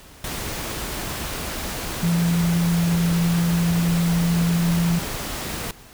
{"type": "tone in noise", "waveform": "sine", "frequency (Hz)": 170.2, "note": "F3", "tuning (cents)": -44, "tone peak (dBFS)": -17, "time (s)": [2.03, 4.99], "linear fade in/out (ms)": 2, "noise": "pink", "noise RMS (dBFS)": -29, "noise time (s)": [0.24, 5.71], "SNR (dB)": 9, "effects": ["pink hiss -46 dBFS RMS until 5.93 s"]}